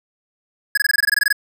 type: tone bursts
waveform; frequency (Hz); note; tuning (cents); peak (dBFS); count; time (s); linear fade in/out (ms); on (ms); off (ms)
square; 1675; G#6; +14; -13; 13; 0.75-1.327; 5; 25; 21
effects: none